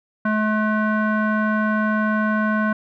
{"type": "tone with low-pass filter", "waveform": "square", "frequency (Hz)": 214.6, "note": "A3", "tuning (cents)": -43, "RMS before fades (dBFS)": -20, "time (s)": [0.25, 2.73], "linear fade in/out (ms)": 5, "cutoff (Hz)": 1400, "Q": 5.6, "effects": []}